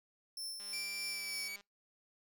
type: tone with tremolo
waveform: sawtooth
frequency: 5350 Hz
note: E8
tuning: 25 cents sharp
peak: -37 dBFS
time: 0.37-1.48 s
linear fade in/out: 2 ms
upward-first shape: sine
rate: 3.2 Hz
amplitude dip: 45%
type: click train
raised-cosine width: 0.2 ms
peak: -40 dBFS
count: 205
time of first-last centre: 0.6-1.61 s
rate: 202 Hz
type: tone with pitch glide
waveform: sawtooth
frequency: 2349 to 2269 Hz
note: D7 to C#7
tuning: 0 to +40 cents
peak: -38 dBFS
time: 0.73-1.56 s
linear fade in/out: 2 ms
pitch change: -60 cents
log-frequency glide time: 1.07-1.42 s
effects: noise-tail reverb RT60 0.2 s tail -25 dB re dry